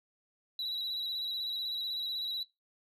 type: tone with vibrato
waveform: sine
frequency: 3904 Hz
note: B7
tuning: 21 cents flat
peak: -31 dBFS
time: 0.59-2.43 s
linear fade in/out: 2 ms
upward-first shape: square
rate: 16 Hz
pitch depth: 26 cents each way
effects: noise-tail reverb RT60 0.2 s tail -18 dB re dry + tanh soft clip ceiling -32 dBFS